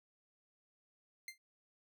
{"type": "tone with exponential decay", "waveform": "sawtooth", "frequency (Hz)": 2093, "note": "C7", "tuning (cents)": 0, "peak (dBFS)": -37, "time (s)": [1.28, 1.38], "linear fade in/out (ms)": 2, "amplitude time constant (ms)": 21, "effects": []}